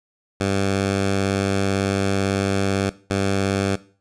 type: tone pair in turn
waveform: 10% pulse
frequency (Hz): 98 / 98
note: G2 / G2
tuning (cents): 0 / 0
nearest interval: unison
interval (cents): 0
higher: neither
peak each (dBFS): -11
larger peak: neither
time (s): 0.4-2.9 / 3.1-3.76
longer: first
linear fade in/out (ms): 10
effects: noise-tail reverb RT60 0.4 s tail -17 dB re dry + resampled to 22050 Hz